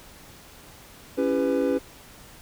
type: chord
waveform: triangle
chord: C# half-diminished seventh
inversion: none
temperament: just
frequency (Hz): 277.2 / 332.6 / 399.1 / 498.9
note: C#4 / E4 / G4 / B4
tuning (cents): 0 / +16 / +31 / +17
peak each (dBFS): -23 / -28 / -26 / -23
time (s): 1.17-1.79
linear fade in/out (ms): 20
effects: pink hiss -48 dBFS RMS until 2.41 s